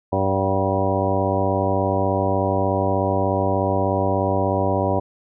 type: harmonic tone with a mistuned harmonic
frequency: 96.6 Hz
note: G2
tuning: 25 cents flat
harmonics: 1 / 2 / 3 / 4 / 5 / 6 / 7 / 8 / 10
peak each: -24 / -28 / -27 / -27 / -28 / -24 / -28 / -27 / -27 dBFS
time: 0.12-5 s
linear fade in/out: 10 ms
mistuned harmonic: 7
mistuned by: +34 cents
effects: none